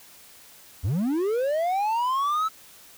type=linear sweep; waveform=triangle; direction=up; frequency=73.42 to 1320 Hz; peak=-20 dBFS; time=0.83-2.49 s; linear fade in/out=20 ms; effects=white hiss -50 dBFS RMS until 2.97 s